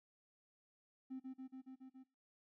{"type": "tone with echo", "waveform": "triangle", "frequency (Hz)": 261.6, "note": "C4", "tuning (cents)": 0, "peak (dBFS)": -40, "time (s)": [1.1, 1.2], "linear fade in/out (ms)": 20, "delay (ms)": 140, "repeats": 6, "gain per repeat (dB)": -2, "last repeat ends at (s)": 2.04, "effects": ["noise-tail reverb RT60 0.3 s tail -19 dB re dry", "tanh soft clip ceiling -40 dBFS"]}